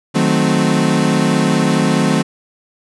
35% pulse chord, D# diminished seventh, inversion none, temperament equal, 155.56 / 185 / 220 / 261.6 Hz, D#3 / F#3 / A3 / C4, 0 / 0 / 0 / 0 cents, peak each -16 dBFS, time 0.14-2.23 s, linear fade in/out 20 ms, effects resampled to 24000 Hz

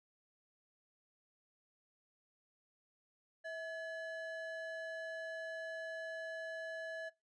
triangle ring-modulated tone, 1176 Hz, D6, 2 cents sharp, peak -36 dBFS, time 3.44-7.1 s, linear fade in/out 20 ms, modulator 527 Hz, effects noise-tail reverb RT60 0.2 s tail -21 dB re dry + resampled to 22050 Hz

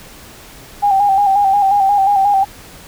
sine tone with vibrato, 796 Hz, G5, 26 cents sharp, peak -9 dBFS, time 0.82-2.45 s, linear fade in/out 20 ms, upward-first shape square, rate 5.6 Hz, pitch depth 44 cents each way, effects pink hiss -38 dBFS RMS until 2.87 s

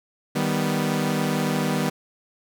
sawtooth chord, Eb augmented, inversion none, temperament equal, 155.56 / 196 / 246.9 Hz, Eb3 / G3 / B3, 0 / 0 / 0 cents, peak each -22 dBFS, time 0.35-1.9 s, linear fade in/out 10 ms, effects none

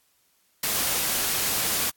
white noise, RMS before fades -25 dBFS, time 0.63-1.9 s, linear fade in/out 5 ms, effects white hiss -66 dBFS RMS until 1.96 s + AAC 64 kbps

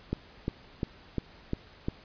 click train, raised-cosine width 3 ms, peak -16 dBFS, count 6, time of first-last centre 0.13-1.884 s, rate 2.85 Hz, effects pink hiss -54 dBFS RMS until 2.04 s + resampled to 11025 Hz

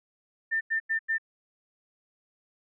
sine tone bursts, 1795 Hz, A6, 34 cents sharp, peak -24 dBFS, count 4, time 0.51-1.183 s, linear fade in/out 20 ms, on 100 ms, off 91 ms, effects none

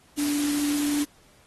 sine tone in noise, 291.4 Hz, D4, 13 cents flat, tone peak -23 dBFS, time 0.17-1.05 s, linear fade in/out 20 ms, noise white, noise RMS -32 dBFS, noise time 0.17-1.05 s, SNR +6 dB, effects pink hiss -58 dBFS RMS until 1.46 s + AAC 32 kbps

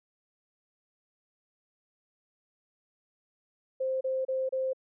sine tone bursts, 524 Hz, C5, 2 cents sharp, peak -27 dBFS, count 4, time 3.8-4.733 s, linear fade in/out 10 ms, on 210 ms, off 31 ms, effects none

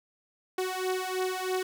sawtooth beating tone pair, 370 / 373.1 Hz, F#4 / F#4, 0 / +14 cents, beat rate 3.1 Hz, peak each -28 dBFS, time 0.58-1.63 s, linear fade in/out 5 ms, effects none

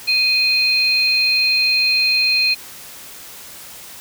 sine tone pair together, 2489 / 4189 Hz, D#7 / C8, 0 / +1 cents, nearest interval major sixth, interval 901 cents, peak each -16 dBFS, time 0.07-2.55 s, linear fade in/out 20 ms, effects white hiss -37 dBFS RMS until 4 s

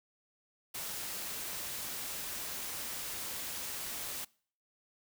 white noise, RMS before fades -40 dBFS, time 0.74-4.25 s, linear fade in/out 10 ms, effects noise-tail reverb RT60 0.5 s tail -24 dB re dry

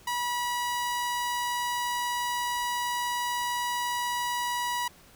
sawtooth tone, 971 Hz, B5, 30 cents flat, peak -24 dBFS, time 0.07-4.88 s, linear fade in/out 5 ms, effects pink hiss -55 dBFS RMS until 5.15 s

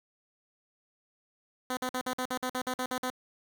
10% pulse tone bursts, 254 Hz, B3, 49 cents sharp, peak -22 dBFS, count 12, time 1.7-3.102 s, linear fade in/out 2 ms, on 71 ms, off 50 ms, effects 10-bit

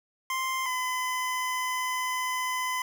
25% pulse tone pair in turn, 1046.5 / 1014.4 Hz, C6 / B5, 0 / +46 cents, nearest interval minor second, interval 54 cents, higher first, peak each -24 dBFS, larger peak neither, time 0.3-0.66 / 0.66-2.82 s, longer second, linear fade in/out 2 ms, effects none

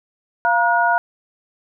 sine tone cluster, 695 / 947 / 1447 Hz, F5 / A#5 / F#6, -9 / +27 / -39 cents, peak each -18 dBFS, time 0.45-0.98 s, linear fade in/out 0 ms, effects none

